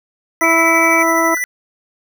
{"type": "tone with tremolo", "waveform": "square", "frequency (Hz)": 1981, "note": "B6", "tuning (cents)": 5, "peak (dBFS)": -16, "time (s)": [0.41, 1.44], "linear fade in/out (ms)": 0, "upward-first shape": "triangle", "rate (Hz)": 12, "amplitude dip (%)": 45}
{"type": "harmonic tone", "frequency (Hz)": 329.6, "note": "E4", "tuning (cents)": 0, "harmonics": [1, 2, 3, 4], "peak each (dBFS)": [-18, -18, -18, -18], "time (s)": [0.41, 1.35], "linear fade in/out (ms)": 10}
{"type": "tone", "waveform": "sine", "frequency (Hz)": 2300, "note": "D7", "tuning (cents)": -37, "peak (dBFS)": -14, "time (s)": [0.43, 1.03], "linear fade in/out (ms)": 10}
{"type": "tone with exponential decay", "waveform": "triangle", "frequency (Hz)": 1480, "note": "F#6", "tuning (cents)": 0, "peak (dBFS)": -21, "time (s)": [1.37, 1.45], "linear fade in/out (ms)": 0, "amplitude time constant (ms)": 16}
{"effects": []}